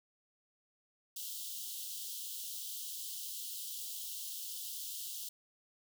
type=high-pass noise; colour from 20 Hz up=white; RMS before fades=-43 dBFS; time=1.16-5.29 s; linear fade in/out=5 ms; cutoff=2900 Hz; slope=96 dB/octave; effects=none